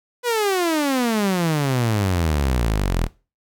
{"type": "exponential sweep", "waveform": "sawtooth", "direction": "down", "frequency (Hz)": [498.4, 38.45], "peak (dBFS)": -14, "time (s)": [0.23, 3.09], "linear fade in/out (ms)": 50, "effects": ["noise-tail reverb RT60 0.3 s tail -19 dB re dry"]}